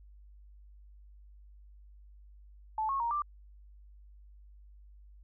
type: tone with pitch steps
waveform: sine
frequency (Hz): 871 / 1093 / 936 / 1180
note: A5 / C#6 / A#5 / D6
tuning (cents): -18 / -25 / +7 / +8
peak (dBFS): -29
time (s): 2.78-3.22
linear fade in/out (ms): 2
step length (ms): 110
effects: added 50 Hz sine -52 dBFS peak until 5.23 s